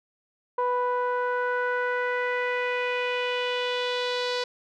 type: tone with low-pass filter sweep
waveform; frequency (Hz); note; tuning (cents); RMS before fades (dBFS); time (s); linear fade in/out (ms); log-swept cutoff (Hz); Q
sawtooth; 493.9; B4; 0; -27; 0.58-4.44; 5; 1000 to 4400; 3
effects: none